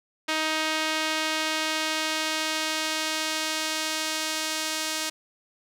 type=tone with band-pass filter sweep; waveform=sawtooth; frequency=313.8 Hz; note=D#4; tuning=15 cents sharp; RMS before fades=-28 dBFS; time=0.28-5.1 s; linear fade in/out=10 ms; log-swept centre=2900 to 5800 Hz; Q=0.73; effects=none